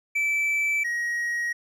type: tone pair in turn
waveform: triangle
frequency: 2318 / 1892.5 Hz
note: D7 / A#6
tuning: -23 / +26 cents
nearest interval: major third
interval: 351 cents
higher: first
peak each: -20 / -23 dBFS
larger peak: first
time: 0.15-0.84 / 0.84-1.53 s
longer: neither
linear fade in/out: 10 ms
effects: none